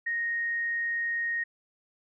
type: tone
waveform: sine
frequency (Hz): 1864.7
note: A#6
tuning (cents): 0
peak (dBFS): -27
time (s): 0.06-1.44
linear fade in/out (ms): 10
effects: none